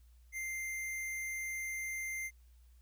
square tone, 2093 Hz, C7, in tune, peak -38 dBFS, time 0.32-2.31 s, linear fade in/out 50 ms, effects added 60 Hz sine -58 dBFS peak until 2.81 s + white hiss -75 dBFS RMS until 2.81 s

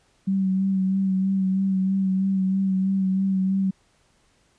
sine tone with vibrato, 191.2 Hz, G3, 43 cents flat, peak -19 dBFS, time 0.27-3.71 s, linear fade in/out 10 ms, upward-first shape sine, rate 3.1 Hz, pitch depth 26 cents each way, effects pink hiss -63 dBFS RMS until 4.58 s + resampled to 22050 Hz

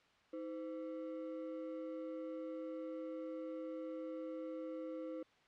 triangle ring-modulated tone, 415.3 Hz, G#4, in tune, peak -37 dBFS, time 0.33-5.23 s, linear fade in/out 5 ms, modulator 97.2 Hz, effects white hiss -69 dBFS RMS until 5.47 s + low-pass 3000 Hz 12 dB/octave

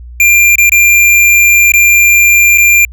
square tone with dropouts, 2385 Hz, D7, 26 cents sharp, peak -4 dBFS, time 0.2-2.85 s, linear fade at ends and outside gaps 2 ms, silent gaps 0.556-0.582 / 0.695-0.719 / 1.72-1.737 / 2.576-2.581 s, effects added 60 Hz sine -26 dBFS peak until 2.92 s

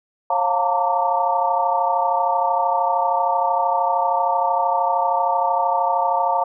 sine tone cluster, 544 / 705 / 895 / 928 / 1160 Hz, C#5 / F5 / A5 / A#5 / D6, -33 / +16 / +29 / -8 / -22 cents, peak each -26 / -21 / -21 / -23 / -27 dBFS, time 0.3-6.44 s, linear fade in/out 5 ms, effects none

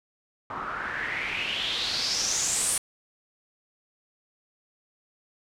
white noise with low-pass filter sweep, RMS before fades -29 dBFS, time 0.5-2.78 s, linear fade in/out 2 ms, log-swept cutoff 1100 to 9700 Hz, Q 4.9, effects none

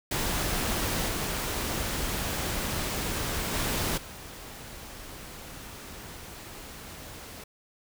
pink noise with level steps, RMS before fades -29 / -31 / -29 / -43 dBFS, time 0.11-7.44 s, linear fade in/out 5 ms, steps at 1.08 / 3.53 / 3.97 s, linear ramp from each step 10 ms, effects none

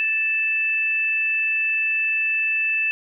sine tone pair together, 1760 / 2637 Hz, A6 / E7, 0 / 0 cents, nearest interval perfect fifth, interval 700 cents, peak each -30 / -19 dBFS, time 0-2.91 s, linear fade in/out 0 ms, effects none

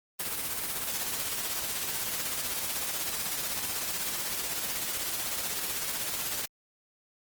white noise with tremolo, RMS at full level -31 dBFS, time 0.19-6.46 s, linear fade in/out 10 ms, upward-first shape sine, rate 16 Hz, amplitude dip 40%, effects Opus 24 kbps

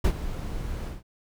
brown noise with ADSR envelope, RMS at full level -18 dBFS, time 0.04-1.03 s, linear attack 9 ms, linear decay 74 ms, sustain -14 dB, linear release 160 ms, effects none

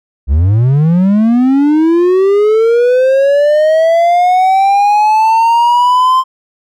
triangle linear sweep, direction up, 62.4 to 1046.5 Hz, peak -4 dBFS, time 0.27-6.24 s, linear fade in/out 50 ms, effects none

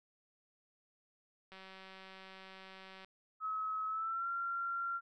click train, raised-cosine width 0.3 ms, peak -37 dBFS, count 291, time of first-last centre 1.52-3.046 s, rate 190 Hz
sine tone with pitch glide, 1284 to 1376.2 Hz, E6 to F6, -46 to -26 cents, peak -35 dBFS, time 3.4-5.01 s, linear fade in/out 50 ms, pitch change +120 cents, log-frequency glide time 3.87-4.28 s
effects none

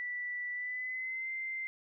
sine tone with pitch glide, 1966 to 2083 Hz, B6 to C7, -8 to -8 cents, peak -35 dBFS, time 0-1.67 s, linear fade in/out 0 ms, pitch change +100 cents, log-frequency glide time 0.52-1.3 s, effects none

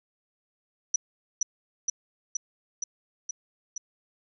sine tone with echo, 5920 Hz, F#8, in tune, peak -19 dBFS, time 0.94-0.96 s, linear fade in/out 5 ms, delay 470 ms, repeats 6, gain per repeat -2 dB, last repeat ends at 3.78 s, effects none

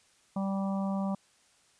harmonic tone, 194.9 Hz, G3, 10 cents flat, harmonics 1 / 3 / 4 / 5 / 6, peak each -29 / -39 / -41 / -43 / -45 dBFS, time 0.36-1.15 s, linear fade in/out 5 ms, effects white hiss -65 dBFS RMS until 1.79 s + resampled to 22050 Hz

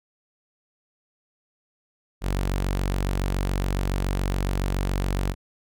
sawtooth tone, 47.13 Hz, F#1, 33 cents sharp, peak -19 dBFS, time 2.21-5.35 s, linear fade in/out 50 ms, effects none

